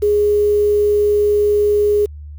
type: tone with quantisation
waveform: sine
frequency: 415 Hz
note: G#4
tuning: 1 cent flat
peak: -11 dBFS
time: 0.02-2.06 s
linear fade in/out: 10 ms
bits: 6
effects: added 74 Hz sine -30 dBFS peak until 2.38 s